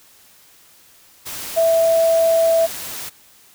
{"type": "tone in noise", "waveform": "sine", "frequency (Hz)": 659.3, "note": "E5", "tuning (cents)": 0, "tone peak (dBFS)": -12, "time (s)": [1.56, 2.67], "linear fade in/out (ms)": 20, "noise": "white", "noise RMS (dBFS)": -30, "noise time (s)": [1.25, 3.1], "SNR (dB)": 15, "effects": ["white hiss -50 dBFS RMS until 3.54 s"]}